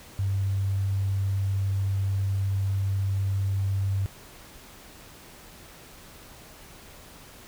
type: tone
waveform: sine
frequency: 97.7 Hz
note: G2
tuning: 5 cents flat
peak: -23 dBFS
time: 0.19-4.06 s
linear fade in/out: 0 ms
effects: pink hiss -48 dBFS RMS until 7.47 s